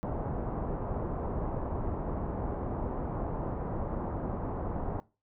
pink low-pass noise, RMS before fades -34 dBFS, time 0.03-5 s, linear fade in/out 0 ms, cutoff 990 Hz, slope 24 dB/octave, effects noise-tail reverb RT60 0.3 s tail -20 dB re dry

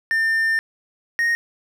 triangle tone pair in turn, 1800 / 1861.3 Hz, A6 / A#6, +39 / -3 cents, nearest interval minor second, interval 58 cents, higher second, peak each -15 / -15 dBFS, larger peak neither, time 0.11-0.59 / 1.19-1.35 s, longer first, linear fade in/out 0 ms, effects none

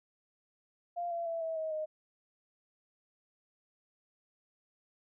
sine tone with pitch steps, 696 / 680.1 / 664.6 / 649.4 / 634.6 / 620.1 Hz, F5 / F5 / E5 / E5 / D#5 / D#5, -6 / -46 / +14 / -26 / +34 / -6 cents, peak -33 dBFS, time 0.96-1.86 s, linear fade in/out 20 ms, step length 150 ms, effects none

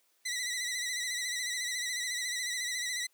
15% pulse tone with vibrato, 1975.5 Hz, B6, in tune, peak -26 dBFS, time 0.25-3.07 s, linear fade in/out 10 ms, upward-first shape sine, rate 14 Hz, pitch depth 62 cents each way, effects white hiss -71 dBFS RMS until 3.13 s + high-pass 300 Hz 12 dB/octave

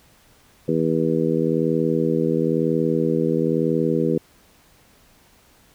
harmonic tone, 81 Hz, E2, 30 cents flat, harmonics 2 / 3 / 4 / 5 / 6, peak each -24 / -24 / -24 / -24 / -24 dBFS, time 0.68-4.18 s, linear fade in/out 5 ms, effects pink hiss -55 dBFS RMS until 5.74 s

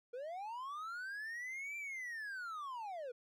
triangle linear two-way sweep, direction up then down, 466.2 to 2365 to 466.2 Hz, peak -40 dBFS, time 0.13-3.12 s, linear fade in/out 10 ms, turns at 1.77 s, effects none

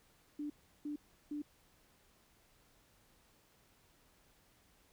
sine tone bursts, 294.9 Hz, D4, 7 cents sharp, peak -38 dBFS, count 3, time 0.39-1.42 s, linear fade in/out 5 ms, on 110 ms, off 350 ms, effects pink hiss -69 dBFS RMS until 4.92 s

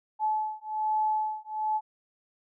sine beating tone pair, 861 / 862.2 Hz, A5 / A5, -38 / -35 cents, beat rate 1.2 Hz, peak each -29 dBFS, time 0.19-1.81 s, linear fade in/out 50 ms, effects none

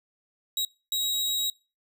sawtooth tone bursts at uneven times, 3823 Hz, A#7, 43 cents sharp, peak -22 dBFS, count 2, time 0.57-0.65 / 0.92-1.5 s, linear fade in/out 2 ms, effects noise-tail reverb RT60 0.3 s tail -23 dB re dry

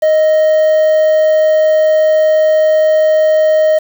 triangle tone with quantisation, 622.3 Hz, D#5, in tune, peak -5 dBFS, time 0.02-3.79 s, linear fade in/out 10 ms, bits 5, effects none

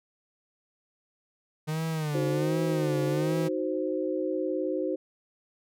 45% pulse tone with vibrato, 152.1 Hz, D#3, 39 cents flat, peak -28 dBFS, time 1.67-3.49 s, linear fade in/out 20 ms, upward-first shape sine, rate 1.3 Hz, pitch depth 110 cents each way
sine chord, C diminished, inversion first, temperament equal, 311.1 / 370 / 523.3 Hz, Eb4 / Gb4 / C5, 0 / 0 / 0 cents, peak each -31 dBFS, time 2.14-4.96 s, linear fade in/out 10 ms
effects none

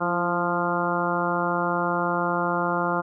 harmonic tone with a mistuned harmonic, 174.61 Hz, F3, in tune, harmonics 1 / 2 / 3 / 4 / 5 / 6 / 7 / 8, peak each -30 / -30 / -30 / -30 / -30 / -30 / -30 / -30 dBFS, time 0-3.02 s, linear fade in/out 20 ms, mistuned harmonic 2, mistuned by -32 cents, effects none

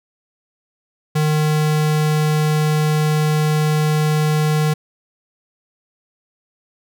square tone, 153 Hz, D#3, 29 cents flat, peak -15 dBFS, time 1.15-4.74 s, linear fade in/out 10 ms, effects none

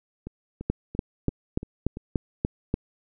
two click trains, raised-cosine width 3 ms, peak -10 / -22 dBFS, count 8 / 6, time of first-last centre 0.7-2.741 / 0.27-1.971 s, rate 3.43 / 2.94 Hz, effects none

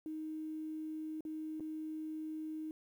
sine tone with dropouts, 312.5 Hz, D#4, 8 cents sharp, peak -39 dBFS, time 0.06-2.71 s, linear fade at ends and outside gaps 1 ms, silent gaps 1.207-1.251 / 1.598-1.605 s, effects 11-bit

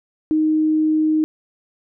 sine tone, 311.1 Hz, D#4, in tune, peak -14 dBFS, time 0.31-1.24 s, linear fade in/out 0 ms, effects none

